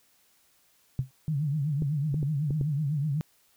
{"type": "tone with exponential decay", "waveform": "sine", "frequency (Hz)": 130.81, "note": "C3", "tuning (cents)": 0, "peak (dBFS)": -20, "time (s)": [0.99, 1.11], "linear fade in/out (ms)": 0, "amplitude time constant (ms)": 24}
{"type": "tone with vibrato", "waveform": "sine", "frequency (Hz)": 146.83, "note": "D3", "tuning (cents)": 0, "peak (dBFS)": -25, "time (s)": [1.28, 3.21], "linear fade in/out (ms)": 0, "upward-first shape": "triangle", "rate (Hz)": 8, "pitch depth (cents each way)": 160}
{"type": "clicks", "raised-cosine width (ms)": 3, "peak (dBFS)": -21, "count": 5, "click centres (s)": [1.822, 2.143, 2.229, 2.507, 2.612]}
{"effects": ["white hiss -65 dBFS RMS until 3.56 s"]}